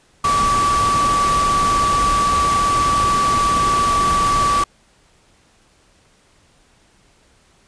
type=tone in noise; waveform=sine; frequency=1151 Hz; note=D6; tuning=35 cents flat; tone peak=-14 dBFS; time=0.24-4.64 s; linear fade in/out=5 ms; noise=pink; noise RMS=-23 dBFS; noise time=0.24-4.64 s; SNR=+6 dB; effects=pink hiss -55 dBFS RMS until 7.67 s + resampled to 22050 Hz